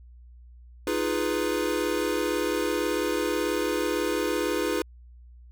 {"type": "chord", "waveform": "square", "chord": "F half-diminished seventh", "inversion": "third", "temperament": "equal", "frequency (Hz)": [311.1, 349.2, 415.3, 493.9], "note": ["Eb4", "F4", "Ab4", "Cb5"], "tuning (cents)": [0, 0, 0, 0], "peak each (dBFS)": -31, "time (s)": [0.87, 4.82], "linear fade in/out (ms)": 2, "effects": ["added 60 Hz sine -46 dBFS peak until 5.51 s"]}